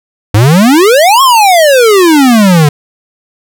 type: exponential two-way sweep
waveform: square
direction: up then down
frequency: 98 to 1108.7 to 142.1 Hz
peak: -3 dBFS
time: 0.34-2.69 s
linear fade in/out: 5 ms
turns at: 1.22 s
effects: none